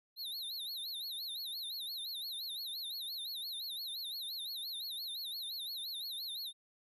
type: tone with vibrato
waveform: square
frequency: 3951 Hz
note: B7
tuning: in tune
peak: -40 dBFS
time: 0.16-6.53 s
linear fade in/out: 50 ms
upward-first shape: sine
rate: 5.8 Hz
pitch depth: 180 cents each way
effects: none